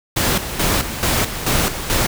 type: noise with tremolo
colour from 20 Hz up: pink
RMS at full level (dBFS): -17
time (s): 0.16-2.07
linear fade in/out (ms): 10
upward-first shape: square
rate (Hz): 2.3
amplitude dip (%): 65
effects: none